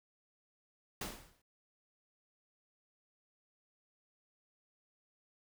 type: noise with exponential decay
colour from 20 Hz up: pink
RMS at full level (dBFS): -37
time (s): 1.01-1.42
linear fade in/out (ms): 5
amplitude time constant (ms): 87
effects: none